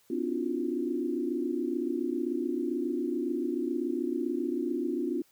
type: tone cluster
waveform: sine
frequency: 251 / 286.5 / 308.6 / 344.6 / 371.7 Hz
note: B3 / D4 / D#4 / F4 / F#4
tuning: +28 / -43 / -14 / -23 / +8 cents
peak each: -34 / -34 / -39 / -32 / -38 dBFS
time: 0.1-5.22 s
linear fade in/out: 5 ms
effects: white hiss -65 dBFS RMS until 5.31 s